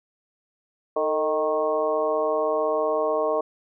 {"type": "harmonic tone with a mistuned harmonic", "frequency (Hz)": 155.56, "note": "D#3", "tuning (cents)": 0, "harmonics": [2, 3, 4, 5, 6, 7], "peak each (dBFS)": [-35, -25, -24, -33, -34, -29], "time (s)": [0.96, 3.41], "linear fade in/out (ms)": 5, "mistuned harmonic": 3, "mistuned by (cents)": -53, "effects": []}